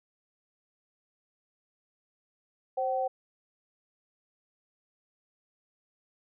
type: tone pair together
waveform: sine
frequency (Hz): 527 / 763.7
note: C5 / G5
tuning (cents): +12 / -45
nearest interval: tritone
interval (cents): 643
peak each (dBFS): -30 / -29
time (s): 2.77-3.08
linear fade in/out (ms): 10
effects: none